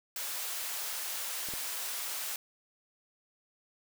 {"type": "high-pass noise", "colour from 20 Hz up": "white", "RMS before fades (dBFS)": -37, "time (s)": [0.16, 2.36], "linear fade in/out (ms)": 2, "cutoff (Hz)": 600, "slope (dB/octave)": 12}
{"type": "clicks", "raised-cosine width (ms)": 2, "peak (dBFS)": [-34, -31], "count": 2, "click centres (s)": [1.487, 1.537]}
{"effects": []}